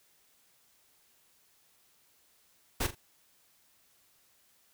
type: noise with echo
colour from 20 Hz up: pink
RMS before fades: -30 dBFS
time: 2.8-2.87 s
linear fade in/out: 10 ms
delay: 41 ms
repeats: 2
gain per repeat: -11 dB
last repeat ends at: 2.952 s
effects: white hiss -67 dBFS RMS until 4.73 s